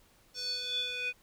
square tone with band-pass filter sweep, 495.2 Hz, B4, 5 cents sharp, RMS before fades -35 dBFS, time 0.34-1.13 s, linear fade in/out 50 ms, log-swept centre 5200 to 2500 Hz, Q 9.4, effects pink hiss -64 dBFS RMS until 1.22 s

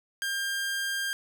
sawtooth tone, 1600 Hz, G6, 35 cents sharp, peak -25 dBFS, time 0.22-1.13 s, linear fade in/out 0 ms, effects none

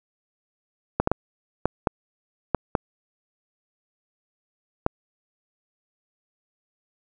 clicks, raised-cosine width 1 ms, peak -5 dBFS, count 8, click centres 1 / 1.074 / 1.116 / 1.656 / 1.872 / 2.547 / 2.752 / 4.864 s, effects none

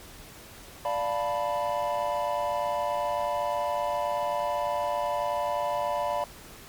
triangle chord, B half-diminished seventh, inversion first, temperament equal, 587.3 / 698.5 / 880 / 987.8 Hz, D5 / F5 / A5 / B5, 0 / 0 / 0 / 0 cents, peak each -28 / -30 / -32 / -29 dBFS, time 0.85-6.24 s, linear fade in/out 2 ms, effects pink hiss -47 dBFS RMS until 6.68 s + MP3 96 kbps

